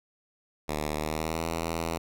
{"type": "tone with pitch glide", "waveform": "5% pulse", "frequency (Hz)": [75.7, 82.55], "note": ["D#2", "E2"], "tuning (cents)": [-47, 3], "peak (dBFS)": -18, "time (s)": [0.68, 1.98], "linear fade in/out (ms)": 10, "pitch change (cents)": 150, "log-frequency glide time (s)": [0.95, 1.46], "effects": []}